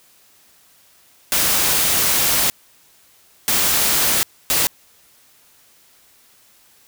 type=noise bursts at uneven times; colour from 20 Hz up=white; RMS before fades=-17 dBFS; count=3; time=1.32-2.5 / 3.48-4.23 / 4.5-4.67 s; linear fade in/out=0 ms; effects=white hiss -53 dBFS RMS until 6.87 s